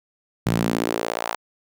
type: tone with high-pass filter sweep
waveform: sawtooth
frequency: 57 Hz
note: A#1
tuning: 38 cents flat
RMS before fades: -24 dBFS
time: 0.46-1.36 s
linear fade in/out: 10 ms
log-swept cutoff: 130 to 920 Hz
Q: 1.8
effects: none